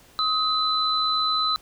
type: tone pair together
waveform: sine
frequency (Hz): 1264 / 4013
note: D#6 / B7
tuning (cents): +27 / +27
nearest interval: octave + minor sixth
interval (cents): 2000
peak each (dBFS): -23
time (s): 0.19-1.56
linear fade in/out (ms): 0
effects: pink hiss -53 dBFS RMS until 1.61 s